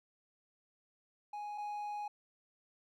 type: tone pair in turn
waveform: triangle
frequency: 831 / 831 Hz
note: G#5 / G#5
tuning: +1 / +1 cents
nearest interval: unison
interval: 0 cents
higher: neither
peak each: -38 / -36 dBFS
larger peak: second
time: 1.33-1.58 / 1.58-2.08 s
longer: second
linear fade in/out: 5 ms
effects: none